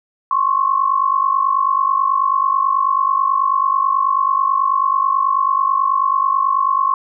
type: tone pair together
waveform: sine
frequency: 1059.5 / 1108.7 Hz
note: C6 / C#6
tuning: +21 / 0 cents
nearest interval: minor second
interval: 79 cents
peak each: -16 dBFS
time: 0.31-6.94 s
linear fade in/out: 2 ms
effects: none